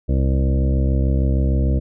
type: harmonic tone with a mistuned harmonic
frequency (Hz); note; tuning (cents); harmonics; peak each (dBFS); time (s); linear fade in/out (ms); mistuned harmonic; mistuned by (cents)
66.7; C2; +34; 1 / 2 / 3 / 4 / 5 / 7 / 8 / 9; -16 / -22 / -26 / -28 / -30 / -33 / -34 / -35; 0.08-1.8; 20; 1; +24
effects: none